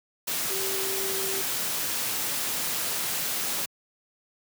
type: tone in noise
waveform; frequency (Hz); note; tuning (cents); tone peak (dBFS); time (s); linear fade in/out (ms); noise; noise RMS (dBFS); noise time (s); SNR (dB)
sine; 386.8; G4; -23; -33; 0.5-1.42; 10; white; -29; 0.27-3.66; -7
effects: high-pass 100 Hz 12 dB/octave